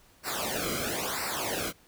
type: noise with flanger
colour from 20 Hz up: pink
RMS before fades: -32 dBFS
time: 0.23-1.73 s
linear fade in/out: 50 ms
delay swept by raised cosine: 0.3 to 1.13 ms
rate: 1 Hz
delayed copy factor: -0.95
effects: pink hiss -60 dBFS RMS until 1.87 s